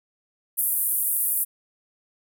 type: band-pass noise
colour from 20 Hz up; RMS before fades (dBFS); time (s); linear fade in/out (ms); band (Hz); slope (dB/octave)
white; -24; 0.57-1.45; 20; 9700 to 15000; 48
effects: none